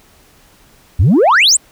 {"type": "exponential sweep", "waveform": "sine", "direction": "up", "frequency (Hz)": [73.42, 8570], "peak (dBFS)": -4, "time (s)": [0.99, 1.57], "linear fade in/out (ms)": 10, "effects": ["tanh soft clip ceiling -5 dBFS", "pink hiss -48 dBFS RMS until 1.71 s"]}